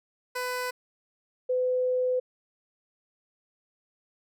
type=tone pair in turn; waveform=15% pulse / sine; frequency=500 / 505.2 Hz; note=B4 / B4; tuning=+21 / +39 cents; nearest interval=unison; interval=18 cents; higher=second; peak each=-23 dBFS; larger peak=neither; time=0.35-0.71 / 1.49-2.2 s; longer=second; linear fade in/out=10 ms; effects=none